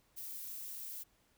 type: noise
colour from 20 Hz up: violet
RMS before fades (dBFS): -45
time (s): 0.16-1.04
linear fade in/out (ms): 20
effects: pink hiss -72 dBFS RMS until 1.37 s